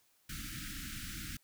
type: band-stop noise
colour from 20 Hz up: pink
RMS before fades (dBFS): -43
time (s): 0.29-1.37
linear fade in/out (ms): 5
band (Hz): 320 to 1300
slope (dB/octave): 96
effects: white hiss -71 dBFS RMS until 1.43 s